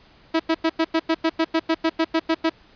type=tone bursts; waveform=sawtooth; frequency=324.4 Hz; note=E4; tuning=28 cents flat; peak=-13 dBFS; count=15; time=0.34-2.497 s; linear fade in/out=10 ms; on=57 ms; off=93 ms; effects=pink hiss -53 dBFS RMS until 2.75 s + resampled to 11025 Hz